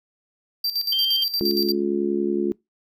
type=tone with tremolo; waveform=square; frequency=4699 Hz; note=D8; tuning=in tune; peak=-21 dBFS; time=0.64-1.72 s; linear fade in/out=5 ms; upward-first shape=square; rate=8.6 Hz; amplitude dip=70%
type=tone; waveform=sine; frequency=3155 Hz; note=G7; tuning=10 cents sharp; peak=-19 dBFS; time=0.92-1.24 s; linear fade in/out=5 ms
type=harmonic tone; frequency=70.7 Hz; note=C#2; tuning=35 cents sharp; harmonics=3 / 4 / 5 / 6; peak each=-26 / -28 / -22 / -31 dBFS; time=1.41-2.52 s; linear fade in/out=0 ms
effects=noise-tail reverb RT60 0.2 s tail -24 dB re dry